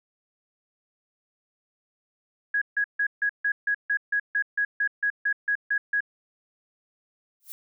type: tone bursts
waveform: sine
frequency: 1661.2 Hz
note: G#6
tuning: in tune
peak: -21 dBFS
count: 16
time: 2.54-6.006 s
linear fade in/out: 5 ms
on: 76 ms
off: 150 ms
type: noise with exponential growth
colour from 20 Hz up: violet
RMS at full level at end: -35 dBFS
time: 7.4-7.52 s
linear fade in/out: 0 ms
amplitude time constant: 25 ms
effects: none